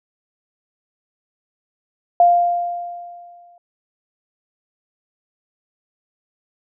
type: tone with exponential decay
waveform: sine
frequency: 698.5 Hz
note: F5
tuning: in tune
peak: -7 dBFS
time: 2.2-3.58 s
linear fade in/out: 2 ms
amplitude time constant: 300 ms
effects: none